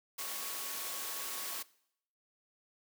sine tone in noise, 1108.7 Hz, C#6, in tune, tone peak -51 dBFS, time 0.18-1.63 s, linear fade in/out 10 ms, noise white, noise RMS -40 dBFS, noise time 0.18-1.63 s, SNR -14 dB, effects noise-tail reverb RT60 0.7 s tail -21 dB re dry + high-pass 300 Hz 12 dB/octave

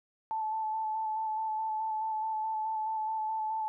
sine tone with vibrato, 874 Hz, A5, 12 cents flat, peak -30 dBFS, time 0.31-3.68 s, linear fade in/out 0 ms, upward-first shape square, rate 4.7 Hz, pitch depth 16 cents each way, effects none

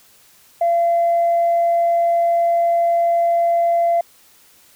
sine tone, 683 Hz, F5, 39 cents flat, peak -12 dBFS, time 0.61-4.01 s, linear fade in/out 5 ms, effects tanh soft clip ceiling -10 dBFS + white hiss -51 dBFS RMS until 4.75 s

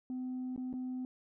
sine tone with dropouts, 254.7 Hz, C4, 46 cents flat, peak -34 dBFS, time 0.1-1.05 s, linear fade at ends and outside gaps 1 ms, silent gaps 0.562-0.577 / 0.729-0.738 s, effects tanh soft clip ceiling -34 dBFS

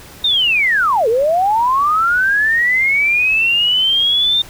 sine linear two-way sweep, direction down then up, 3729 to 428 to 3636 Hz, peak -11 dBFS, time 0.24-4.42 s, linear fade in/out 5 ms, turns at 1.08 s, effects pink hiss -38 dBFS RMS until 4.49 s

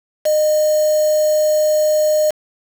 sine tone with quantisation, 612 Hz, D#5, 29 cents flat, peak -12 dBFS, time 0.25-2.31 s, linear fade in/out 10 ms, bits 4, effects none

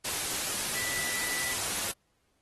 sine tone in noise, 1975.5 Hz, B6, in tune, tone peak -36 dBFS, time 0.75-1.55 s, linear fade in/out 10 ms, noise white, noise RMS -32 dBFS, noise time 0.04-1.92 s, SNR -7 dB, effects pink hiss -74 dBFS RMS until 2.41 s + AAC 32 kbps

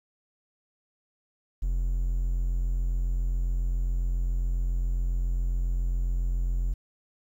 triangle tone, 43.65 Hz, F1, in tune, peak -22 dBFS, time 1.62-6.74 s, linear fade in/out 10 ms, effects 10-bit

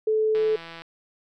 sine tone, 434.8 Hz, A4, 21 cents flat, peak -19 dBFS, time 0.07-0.56 s, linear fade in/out 5 ms
click train, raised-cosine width 0.3 ms, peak -24 dBFS, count 79, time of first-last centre 0.35-0.82 s, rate 166 Hz
effects none

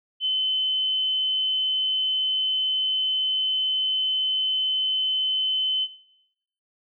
sine tone, 3049 Hz, G7, 49 cents flat, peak -21 dBFS, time 0.2-5.88 s, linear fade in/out 50 ms, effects noise-tail reverb RT60 0.9 s tail -19 dB re dry

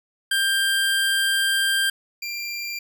25% pulse tone pair in turn, 1586 / 2376 Hz, G6 / D7, +20 / +20 cents, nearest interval perfect fifth, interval 700 cents, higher second, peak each -15 / -24 dBFS, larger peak first, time 0.31-1.9 / 2.22-2.79 s, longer first, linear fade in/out 5 ms, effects none

